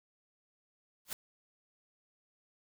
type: noise with exponential growth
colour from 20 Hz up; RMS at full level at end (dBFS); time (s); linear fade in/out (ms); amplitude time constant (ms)
white; -33; 1.05-1.13; 2; 16
effects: none